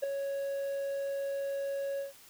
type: tone with ADSR envelope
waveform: triangle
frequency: 554.4 Hz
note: C#5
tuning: in tune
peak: -23 dBFS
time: 0.02-2.13 s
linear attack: 17 ms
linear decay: 3 ms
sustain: -7 dB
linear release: 140 ms
effects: white hiss -56 dBFS RMS until 2.29 s